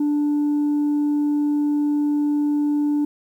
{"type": "tone", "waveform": "sine", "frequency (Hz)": 293.7, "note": "D4", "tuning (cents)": 0, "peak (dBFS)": -15, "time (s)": [0, 3.05], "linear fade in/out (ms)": 5, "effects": ["tanh soft clip ceiling -16 dBFS", "9-bit"]}